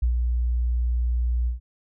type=tone with ADSR envelope; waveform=sine; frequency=60 Hz; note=B1; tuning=49 cents flat; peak=-17 dBFS; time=0.02-1.6 s; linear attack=9 ms; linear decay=100 ms; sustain=-3 dB; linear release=130 ms; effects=none